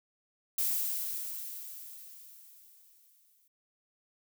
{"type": "noise with exponential decay", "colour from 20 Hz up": "violet", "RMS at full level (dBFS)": -29, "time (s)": [0.58, 3.48], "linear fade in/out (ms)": 5, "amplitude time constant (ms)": 630, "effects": []}